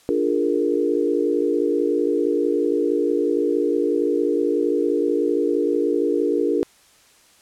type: chord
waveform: sine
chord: Bb dominant seventh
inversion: first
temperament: equal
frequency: 293.7 / 349.2 / 415.3 / 466.2 Hz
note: D4 / F4 / Ab4 / Bb4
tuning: 0 / 0 / 0 / 0 cents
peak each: -23 dBFS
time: 0.09-6.63 s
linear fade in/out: 0 ms
effects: white hiss -54 dBFS RMS until 7.41 s + low-pass 10000 Hz 12 dB/octave